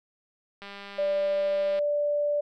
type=click train; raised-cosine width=0.3 ms; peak=-26 dBFS; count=235; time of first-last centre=0.62-1.79 s; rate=200 Hz
type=tone; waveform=sine; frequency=586 Hz; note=D5; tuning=4 cents flat; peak=-23 dBFS; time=0.98-2.41 s; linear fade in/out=10 ms
effects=none